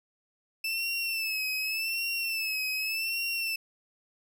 30% pulse tone with vibrato, 2639 Hz, E7, 1 cent sharp, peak -26 dBFS, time 0.64-3.56 s, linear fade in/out 5 ms, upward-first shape sine, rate 0.86 Hz, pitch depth 70 cents each way, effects none

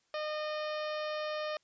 harmonic tone with a mistuned harmonic, 610 Hz, D#5, 34 cents flat, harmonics 1 / 2 / 3 / 4 / 5 / 6 / 7 / 8 / 9, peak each -35 / -41 / -45 / -47 / -49 / -51 / -52 / -53 / -54 dBFS, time 0.14-1.57 s, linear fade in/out 2 ms, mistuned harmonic 4, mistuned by +17 cents, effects white hiss -74 dBFS RMS until 1.63 s + resampled to 16000 Hz

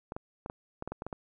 clicks, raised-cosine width 1 ms, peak -23 dBFS, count 10, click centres 0.121 / 0.165 / 0.461 / 0.499 / 0.824 / 0.876 / 0.92 / 1.021 / 1.066 / 1.128 s, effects none

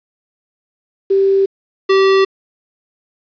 sine / square tone pair in turn, 390.1 / 386.7 Hz, G4 / G4, -8 / -24 cents, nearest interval unison, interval 16 cents, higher first, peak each -9 dBFS, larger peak neither, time 1.1-1.46 / 1.89-2.25 s, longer neither, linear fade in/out 10 ms, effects resampled to 11025 Hz + 7-bit

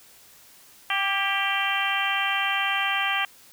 harmonic tone with a mistuned harmonic, 392 Hz, G4, in tune, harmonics 2 / 3 / 4 / 5 / 6 / 7 / 8, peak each -30 / -30 / -30 / -30 / -30 / -30 / -30 dBFS, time 0.9-3.25 s, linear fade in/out 2 ms, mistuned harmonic 4, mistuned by +35 cents, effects white hiss -52 dBFS RMS until 3.52 s

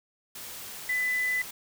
sine tone in noise, 2000 Hz, B6, 21 cents sharp, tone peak -25 dBFS, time 0.89-1.42 s, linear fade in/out 5 ms, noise white, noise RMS -41 dBFS, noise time 0.35-1.51 s, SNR +13 dB, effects none

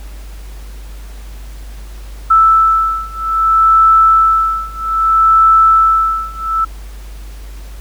sine beating tone pair, 1318.5 / 1319.12 Hz, E6 / E6, 0 / +1 cents, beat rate 0.62 Hz, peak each -11 / -10 dBFS, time 2.3-6.65 s, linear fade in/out 10 ms, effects added 50 Hz sine -27 dBFS peak until 7.8 s + pink hiss -41 dBFS RMS until 7.8 s

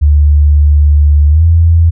sine tone with pitch glide, 73.6 to 83.09 Hz, D2 to E2, +4 to +14 cents, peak -3 dBFS, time 0.01-1.91 s, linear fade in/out 20 ms, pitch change +210 cents, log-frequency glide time 1.29-1.44 s, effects none

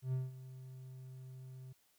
triangle tone with ADSR envelope, 129.6 Hz, C3, 16 cents flat, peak -30 dBFS, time 0.02-1.73 s, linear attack 110 ms, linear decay 180 ms, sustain -16 dB, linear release 9 ms, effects white hiss -73 dBFS RMS until 1.98 s

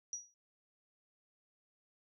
sine tone with exponential decay, 5790 Hz, F#8, 38 cents flat, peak -35 dBFS, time 0.13-0.34 s, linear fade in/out 1 ms, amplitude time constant 44 ms, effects none

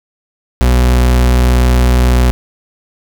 40% pulse tone, 61.74 Hz, B1, in tune, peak -6 dBFS, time 0.61-2.31 s, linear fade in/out 0 ms, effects none

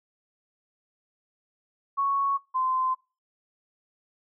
sine tone pair in turn, 1108.7 / 1034.4 Hz, C#6 / C6, 0 / -20 cents, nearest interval minor second, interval 120 cents, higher first, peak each -22 / -23 dBFS, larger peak first, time 1.97-2.38 / 2.54-2.95 s, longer neither, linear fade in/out 20 ms, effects noise-tail reverb RT60 0.3 s tail -22 dB re dry

